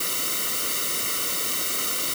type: noise with comb filter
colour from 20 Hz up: white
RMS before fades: -26 dBFS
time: 0-2.14 s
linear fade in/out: 5 ms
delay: 1.2 ms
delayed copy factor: -0.95
effects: none